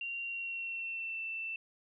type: tone with pitch glide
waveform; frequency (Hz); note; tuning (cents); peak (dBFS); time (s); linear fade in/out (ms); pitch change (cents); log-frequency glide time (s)
sine; 2763 to 2670; F7 to E7; -19 to +22; -36; 0.01-1.56; 2; -59; 0.23-1.23
effects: none